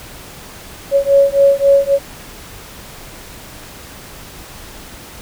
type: beating tone pair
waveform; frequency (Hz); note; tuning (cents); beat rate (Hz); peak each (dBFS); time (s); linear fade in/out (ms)
sine; 554.4 / 558.1; C#5 / C#5; 0 / +12; 3.7; -11; 0.91-1.99; 50
effects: pink hiss -35 dBFS RMS until 5.21 s